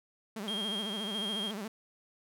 sawtooth tone with vibrato, 208.3 Hz, G#3, 5 cents sharp, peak -33 dBFS, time 0.36-1.68 s, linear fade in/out 5 ms, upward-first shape sine, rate 14 Hz, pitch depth 140 cents each way
triangle tone with tremolo, 3225 Hz, G7, 48 cents sharp, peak -32 dBFS, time 0.48-1.51 s, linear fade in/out 0 ms, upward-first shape square, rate 1.5 Hz, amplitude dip 30%
effects none

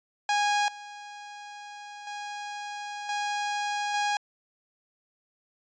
sawtooth tone with level steps, 824 Hz, G#5, 14 cents flat, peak -19 / -37 / -31 / -24 / -21 dBFS, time 0.29-4.17 s, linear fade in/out 2 ms, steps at 0.68 / 2.07 / 3.09 / 3.94 s, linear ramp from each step 2 ms, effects resampled to 16000 Hz

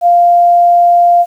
sine tone, 697 Hz, F5, 4 cents flat, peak -4 dBFS, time 0.01-1.26 s, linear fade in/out 50 ms, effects 7-bit

